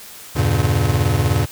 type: chord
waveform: square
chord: E diminished seventh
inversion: none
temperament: just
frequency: 82.41 / 98.89 / 118.67 / 142.4 Hz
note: E2 / G2 / Bb2 / Db3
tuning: 0 / +16 / +31 / +47 cents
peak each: -22 / -20 / -21 / -22 dBFS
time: 0.35-1.46 s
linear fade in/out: 20 ms
effects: white hiss -38 dBFS RMS until 1.51 s